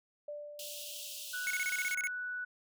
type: tone with exponential decay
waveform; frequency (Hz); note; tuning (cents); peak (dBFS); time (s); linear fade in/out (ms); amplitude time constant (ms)
sine; 589; D5; +5; -38; 0.28-1.66; 5; 300
type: high-pass noise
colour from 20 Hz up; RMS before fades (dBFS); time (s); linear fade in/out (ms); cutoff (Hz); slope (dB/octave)
pink; -44; 0.59-1.94; 2; 2700; 96
type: tone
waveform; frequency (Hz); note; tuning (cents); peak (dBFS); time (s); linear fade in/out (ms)
sine; 1480; F#6; 0; -36; 1.33-2.45; 10
type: tone bursts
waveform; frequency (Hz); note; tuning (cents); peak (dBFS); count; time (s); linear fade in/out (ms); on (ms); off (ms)
square; 2195; C#7; -18; -33; 10; 1.47-2.072; 0; 35; 28
effects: none